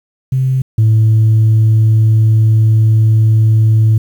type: tone pair in turn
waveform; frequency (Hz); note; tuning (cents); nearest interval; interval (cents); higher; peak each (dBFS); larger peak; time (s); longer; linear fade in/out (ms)
sine; 130.81 / 110; C3 / A2; 0 / 0; minor third; 300; first; -9 / -4; second; 0.32-0.62 / 0.78-3.98; second; 5
effects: tanh soft clip ceiling -4 dBFS + 7-bit